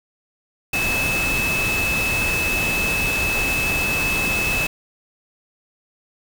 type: tone in noise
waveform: sine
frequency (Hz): 2602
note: E7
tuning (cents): -23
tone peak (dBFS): -20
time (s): 0.73-4.67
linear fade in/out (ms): 5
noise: pink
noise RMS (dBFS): -25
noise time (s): 0.73-4.67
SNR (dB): +2
effects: none